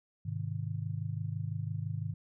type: chord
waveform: sine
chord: Ab major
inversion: none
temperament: just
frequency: 103.83 / 129.78 / 155.74 Hz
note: Ab2 / C3 / Eb3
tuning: 0 / -14 / +2 cents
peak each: -36 / -39 / -38 dBFS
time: 0.25-2.14 s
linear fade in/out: 10 ms
effects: none